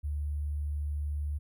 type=tone with sample-and-hold; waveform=sine; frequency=73.42 Hz; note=D2; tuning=in tune; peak=-30 dBFS; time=0.03-1.39 s; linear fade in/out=20 ms; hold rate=11025 Hz; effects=none